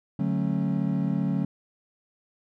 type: chord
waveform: triangle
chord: D major seventh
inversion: none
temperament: equal with one note detuned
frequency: 146.83 / 185 / 220 / 272.6 Hz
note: D3 / F#3 / A3 / C#4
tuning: 0 / 0 / 0 / -29 cents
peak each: -27 / -25 / -28 / -29 dBFS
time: 0.19-1.45 s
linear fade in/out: 5 ms
effects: none